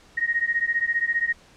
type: beating tone pair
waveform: sine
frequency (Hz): 1864.7 / 1879.7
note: A#6 / A#6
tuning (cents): 0 / +14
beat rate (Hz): 15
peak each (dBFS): -24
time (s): 0.17-1.33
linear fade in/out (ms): 10
effects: pink hiss -53 dBFS RMS until 1.56 s + low-pass 7000 Hz 12 dB/octave